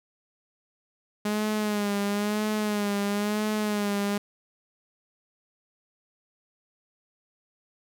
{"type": "tone with vibrato", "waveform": "sawtooth", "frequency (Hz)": 207.7, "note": "G#3", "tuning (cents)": 0, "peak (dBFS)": -21, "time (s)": [1.25, 4.18], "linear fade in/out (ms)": 5, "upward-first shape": "sine", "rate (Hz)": 1, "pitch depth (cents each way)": 51, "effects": []}